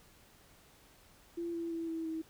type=tone with pitch steps; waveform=sine; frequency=340.4 / 335.5 / 330.7 / 326 / 321.3 Hz; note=F4 / E4 / E4 / E4 / E4; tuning=-44 / +31 / +6 / -19 / -44 cents; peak=-35 dBFS; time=1.37-2.22 s; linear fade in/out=10 ms; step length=170 ms; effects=pink hiss -62 dBFS RMS until 2.29 s